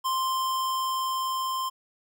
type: tone with level ramp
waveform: square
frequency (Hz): 1046.5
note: C6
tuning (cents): 0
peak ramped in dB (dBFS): -25 to -28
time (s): 0.04-1.7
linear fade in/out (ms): 20
effects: none